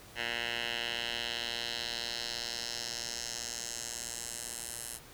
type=tone with band-pass filter sweep; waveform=10% pulse; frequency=118.1 Hz; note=A#2; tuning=23 cents sharp; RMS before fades=-38 dBFS; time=0.15-5 s; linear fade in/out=50 ms; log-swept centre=2400 to 9900 Hz; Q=2.2; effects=pink hiss -53 dBFS RMS until 5.13 s